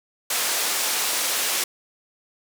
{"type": "band-pass noise", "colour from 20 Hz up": "white", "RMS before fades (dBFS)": -24, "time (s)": [0.3, 1.64], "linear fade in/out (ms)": 5, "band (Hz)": [390, 11000], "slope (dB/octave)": 12, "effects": []}